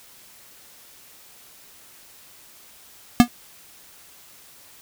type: tone with exponential decay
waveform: square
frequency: 241.2 Hz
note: B3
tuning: 41 cents flat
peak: -4 dBFS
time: 3.2-3.28 s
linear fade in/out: 0 ms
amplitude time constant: 17 ms
effects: white hiss -49 dBFS RMS until 4.81 s